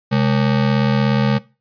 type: ring-modulated tone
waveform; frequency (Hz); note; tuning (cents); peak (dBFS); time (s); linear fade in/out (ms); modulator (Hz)
square; 170.6; F3; -40; -11; 0.11-1.39; 20; 38.4
effects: noise-tail reverb RT60 0.3 s tail -20 dB re dry + resampled to 11025 Hz